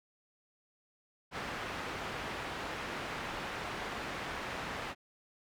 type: low-pass noise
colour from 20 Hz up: white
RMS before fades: -40 dBFS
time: 1.31-4.95 s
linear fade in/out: 50 ms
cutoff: 1900 Hz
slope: 12 dB/octave
effects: none